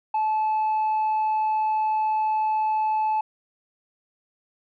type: tone with tanh clipping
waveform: sine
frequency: 866 Hz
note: A5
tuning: 28 cents flat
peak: -21 dBFS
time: 0.14-3.21 s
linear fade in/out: 5 ms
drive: 1 dB
effects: none